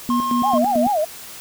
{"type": "tone with tremolo", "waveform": "sine", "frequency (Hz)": 241.7, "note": "B3", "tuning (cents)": -37, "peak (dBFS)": -17, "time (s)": [0.09, 0.88], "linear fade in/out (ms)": 0, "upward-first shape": "square", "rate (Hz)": 4.5, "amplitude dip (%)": 80}
{"type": "tone", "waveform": "triangle", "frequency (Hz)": 1068, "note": "C6", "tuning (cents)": 35, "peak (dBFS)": -18, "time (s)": [0.1, 0.58], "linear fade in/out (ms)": 2}
{"type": "tone with vibrato", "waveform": "sine", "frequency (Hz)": 711, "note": "F5", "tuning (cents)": 31, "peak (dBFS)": -16, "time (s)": [0.43, 1.05], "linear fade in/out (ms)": 10, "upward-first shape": "sine", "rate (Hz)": 4.8, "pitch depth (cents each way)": 280}
{"effects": ["white hiss -37 dBFS RMS until 1.4 s"]}